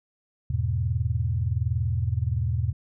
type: chord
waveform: sine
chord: E major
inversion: none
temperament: equal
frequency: 82.41 / 103.83 / 123.47 Hz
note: E2 / G#2 / B2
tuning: 0 / 0 / 0 cents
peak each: -27 dBFS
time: 0.5-2.73 s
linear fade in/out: 5 ms
effects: none